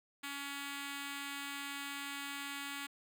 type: tone with notch filter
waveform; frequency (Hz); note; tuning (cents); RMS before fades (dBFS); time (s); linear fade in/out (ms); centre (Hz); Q
5% pulse; 281.4; C#4; +26; -43; 0.23-2.87; 10; 570; 1
effects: none